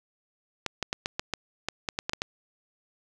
clicks, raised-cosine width 0.2 ms, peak -11 dBFS, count 12, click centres 0.663 / 0.827 / 0.929 / 1.059 / 1.195 / 1.337 / 1.686 / 1.888 / 1.989 / 2.095 / 2.134 / 2.219 s, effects none

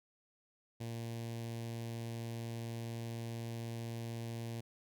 sawtooth tone with notch filter, 115.8 Hz, A#2, 11 cents flat, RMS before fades -42 dBFS, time 0.8-4.61 s, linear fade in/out 10 ms, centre 1300 Hz, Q 1.1, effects none

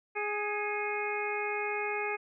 harmonic tone with a mistuned harmonic, 415.3 Hz, G#4, in tune, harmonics 1 / 2 / 3 / 4 / 5 / 6, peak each -35 / -37 / -41 / -41 / -37 / -38 dBFS, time 0.15-2.17 s, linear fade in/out 20 ms, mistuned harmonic 5, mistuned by +61 cents, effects none

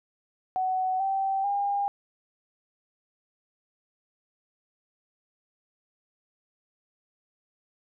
sine tone with pitch steps, 748 / 776.2 / 805.4 Hz, F#5 / G5 / G5, +19 / -17 / +47 cents, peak -24 dBFS, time 0.56-1.88 s, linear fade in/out 0 ms, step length 440 ms, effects none

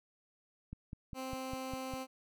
click train, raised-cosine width 5 ms, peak -31 dBFS, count 7, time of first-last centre 0.73-1.937 s, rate 4.97 Hz
15% pulse tone, 261.6 Hz, C4, in tune, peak -33 dBFS, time 1.14-2.07 s, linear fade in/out 50 ms
effects none

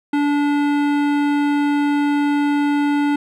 sine tone with hard clipping, 289.5 Hz, D4, 25 cents flat, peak -17 dBFS, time 0.13-3.16 s, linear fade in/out 5 ms, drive 16 dB, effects none

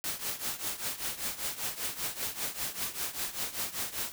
white noise with tremolo, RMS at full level -32 dBFS, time 0.04-4.12 s, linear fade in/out 0 ms, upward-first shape triangle, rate 5.1 Hz, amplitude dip 85%, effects none

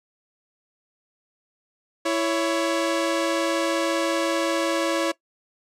sawtooth tone pair together, 331.9 / 558.2 Hz, E4 / C#5, +12 / +12 cents, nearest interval major sixth, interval 900 cents, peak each -20 dBFS, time 2.05-5.12 s, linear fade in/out 10 ms, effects noise-tail reverb RT60 0.1 s tail -19 dB re dry + low-pass 9000 Hz 12 dB/octave

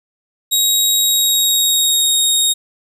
20% pulse tone with pitch glide, 3800 to 3739 Hz, A#7 to A#7, +33 to +4 cents, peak -6 dBFS, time 0.51-2.54 s, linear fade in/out 20 ms, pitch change -29 cents, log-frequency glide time 0.99-2.19 s, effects none

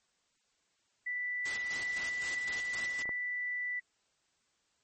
sine tone, 1975.5 Hz, B6, in tune, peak -33 dBFS, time 1.06-3.8 s, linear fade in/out 10 ms
white noise with tremolo, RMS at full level -40 dBFS, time 1.45-3.03 s, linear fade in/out 10 ms, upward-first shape square, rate 3.9 Hz, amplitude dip 55%
clicks, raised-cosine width 1 ms, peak -36 / -28 dBFS, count 2, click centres 3.056 / 3.092 s
effects white hiss -75 dBFS RMS until 4.83 s + MP3 32 kbps

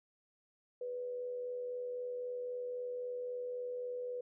sine tone with amplitude modulation, 493.9 Hz, B4, in tune, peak -36 dBFS, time 0.81-4.21 s, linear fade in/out 5 ms, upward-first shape sine, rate 83.8 Hz, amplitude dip 35%, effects none

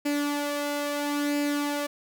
sawtooth tone with flanger, 290 Hz, D4, 22 cents flat, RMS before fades -28 dBFS, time 0.05-1.87 s, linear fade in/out 10 ms, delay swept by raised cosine 0.41 to 2.01 ms, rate 0.75 Hz, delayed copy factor +0.5, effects none

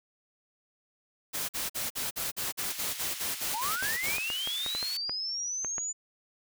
white noise bursts, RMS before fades -33 dBFS, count 14, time 1.33-4.181 s, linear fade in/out 20 ms, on 160 ms, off 47 ms
pink high-pass noise, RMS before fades -40 dBFS, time 2.7-4.97 s, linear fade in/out 2 ms, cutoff 2500 Hz, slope 12 dB/octave
sine linear sweep, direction up, 800 to 7040 Hz, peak -31 dBFS, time 3.53-5.93 s, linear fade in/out 20 ms
clicks, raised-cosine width 0.5 ms, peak -22 dBFS, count 11, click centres 3.826 / 4.085 / 4.183 / 4.302 / 4.474 / 4.663 / 4.75 / 4.828 / 5.095 / 5.647 / 5.782 s
effects none

